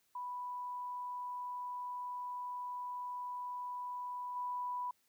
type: tone with level steps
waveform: sine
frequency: 987.8 Hz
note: B5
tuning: in tune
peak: -39 / -36 dBFS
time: 0.15-4.91 s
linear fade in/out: 5 ms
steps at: 4.35 s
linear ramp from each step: 20 ms
effects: white hiss -75 dBFS RMS until 5.08 s